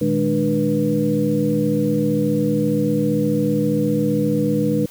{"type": "tone cluster", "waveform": "sine", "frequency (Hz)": [115.8, 153.8, 208.8, 296.9, 486.2], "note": ["A#2", "D#3", "G#3", "D4", "B4"], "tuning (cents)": [-11, -20, 10, 19, -27], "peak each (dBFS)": [-29, -23, -21, -21, -22], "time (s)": [0.01, 4.86], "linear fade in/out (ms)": 5, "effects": ["white hiss -44 dBFS RMS until 4.9 s"]}